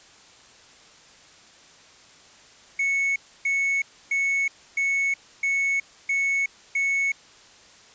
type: tone bursts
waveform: triangle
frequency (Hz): 2208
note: C#7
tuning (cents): -7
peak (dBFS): -19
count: 7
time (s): 2.79-7.12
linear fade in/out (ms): 5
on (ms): 370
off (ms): 290
effects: white hiss -51 dBFS RMS until 7.94 s + resampled to 16000 Hz